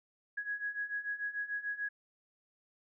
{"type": "beating tone pair", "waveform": "sine", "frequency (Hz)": [1661.2, 1668], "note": ["G#6", "G#6"], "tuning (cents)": [0, 7], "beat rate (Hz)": 6.8, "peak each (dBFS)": [-40, -37], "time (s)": [0.37, 1.89], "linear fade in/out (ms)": 10, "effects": []}